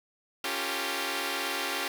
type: chord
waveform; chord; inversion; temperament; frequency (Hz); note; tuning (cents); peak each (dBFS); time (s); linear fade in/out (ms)
5% pulse; G half-diminished seventh; second; equal with one note detuned; 277.2 / 349.2 / 392 / 455.3; Db4 / F4 / G4 / Bb4; 0 / 0 / 0 / -41; -24 / -24 / -23 / -26; 0.44-1.88; 2
effects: none